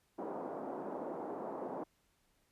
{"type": "band-pass noise", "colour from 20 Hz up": "pink", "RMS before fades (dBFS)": -42, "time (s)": [0.18, 1.84], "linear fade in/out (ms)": 10, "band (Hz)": [250, 930], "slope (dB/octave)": 24, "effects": ["pink hiss -75 dBFS RMS until 2.51 s", "resampled to 32000 Hz"]}